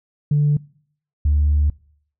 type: tone pair in turn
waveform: sine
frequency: 146.83 / 73.76 Hz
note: D3 / D2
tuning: 0 / +8 cents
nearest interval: octave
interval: 1192 cents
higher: first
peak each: -12 dBFS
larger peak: neither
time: 0.31-0.57 / 1.25-1.7 s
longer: second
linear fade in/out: 5 ms
effects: noise-tail reverb RT60 0.6 s tail -24 dB re dry + tanh soft clip ceiling -10 dBFS